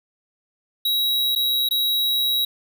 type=tone with dropouts; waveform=square; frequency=3857 Hz; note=B7; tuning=42 cents flat; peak=-19 dBFS; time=0.85-2.45 s; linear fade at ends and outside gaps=5 ms; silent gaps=1.352-1.359 / 1.689-1.709 s; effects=none